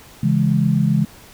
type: chord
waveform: sine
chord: C# minor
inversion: none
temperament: just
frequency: 138.59 / 166.31 / 207.9 Hz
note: C#3 / E3 / G#3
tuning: 0 / +16 / +2 cents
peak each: -18 dBFS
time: 0.23-1.05 s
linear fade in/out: 5 ms
effects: pink hiss -44 dBFS RMS until 1.33 s